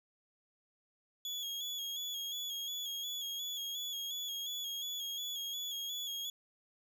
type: tone with vibrato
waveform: 35% pulse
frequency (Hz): 3345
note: G#7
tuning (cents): +12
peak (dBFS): -36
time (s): 1.25-6.3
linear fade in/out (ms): 2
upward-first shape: square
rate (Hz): 2.8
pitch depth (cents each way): 38
effects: none